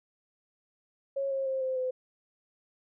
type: tone with pitch steps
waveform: sine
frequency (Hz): 549 / 539.3 / 529.7 / 520.3 / 511.1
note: C#5 / C#5 / C5 / C5 / C5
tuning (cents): -17 / -48 / +21 / -10 / -41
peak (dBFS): -28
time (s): 1.16-1.91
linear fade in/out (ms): 10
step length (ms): 150
effects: none

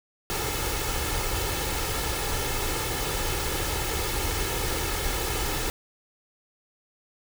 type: noise with comb filter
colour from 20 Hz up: pink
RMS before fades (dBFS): -28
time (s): 0.3-5.7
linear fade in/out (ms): 0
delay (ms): 2.3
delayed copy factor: +0.6
effects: none

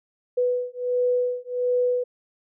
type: beating tone pair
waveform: sine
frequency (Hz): 493.9 / 495.3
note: B4 / B4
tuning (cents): 0 / +5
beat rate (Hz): 1.4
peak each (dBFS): -24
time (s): 0.37-2.04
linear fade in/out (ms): 10
effects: none

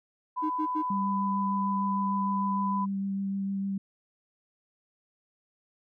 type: tone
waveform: sine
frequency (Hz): 1000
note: B5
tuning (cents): +21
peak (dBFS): -28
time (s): 0.36-2.86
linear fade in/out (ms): 20
type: tone bursts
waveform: triangle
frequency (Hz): 310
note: D#4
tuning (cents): -6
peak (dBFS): -26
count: 3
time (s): 0.42-0.828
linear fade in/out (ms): 20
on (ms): 82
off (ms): 81
type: tone with vibrato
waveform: sine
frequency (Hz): 196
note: G3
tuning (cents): 0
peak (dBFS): -28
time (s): 0.9-3.78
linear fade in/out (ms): 5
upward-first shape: sine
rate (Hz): 6.6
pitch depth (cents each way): 10
effects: none

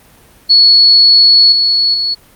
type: tone with level steps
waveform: sine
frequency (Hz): 4388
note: C#8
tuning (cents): -18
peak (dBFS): -3 / -8 / -12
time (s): 0.49-2.15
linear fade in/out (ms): 20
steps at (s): 1.52 / 1.94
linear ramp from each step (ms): 2
effects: pink hiss -44 dBFS RMS until 2.35 s + Opus 32 kbps

